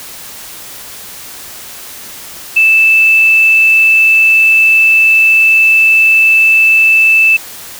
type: tone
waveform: sine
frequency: 2637 Hz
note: E7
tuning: in tune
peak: -4 dBFS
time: 2.56-7.37 s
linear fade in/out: 10 ms
effects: white hiss -29 dBFS RMS until 7.79 s